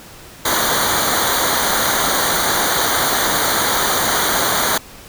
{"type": "noise with comb filter", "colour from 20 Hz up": "pink", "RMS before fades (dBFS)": -17, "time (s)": [0.45, 4.78], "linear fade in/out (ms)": 5, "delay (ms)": 0.38, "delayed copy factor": -0.9, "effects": ["pink hiss -39 dBFS RMS until 5.08 s"]}